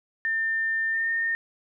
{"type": "tone with pitch glide", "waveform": "sine", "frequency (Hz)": [1800, 1826.2], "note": ["A6", "A#6"], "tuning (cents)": [39, -36], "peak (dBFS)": -23, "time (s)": [0.25, 1.35], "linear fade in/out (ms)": 0, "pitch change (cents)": 25, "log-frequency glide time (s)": [0.9, 1.11], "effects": []}